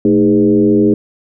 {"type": "tone with frequency modulation", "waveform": "sine", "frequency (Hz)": 313.8, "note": "D#4", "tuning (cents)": 15, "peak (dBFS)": -7, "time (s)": [0.05, 0.94], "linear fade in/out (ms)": 2, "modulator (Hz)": 94.2, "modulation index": 1.3, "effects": []}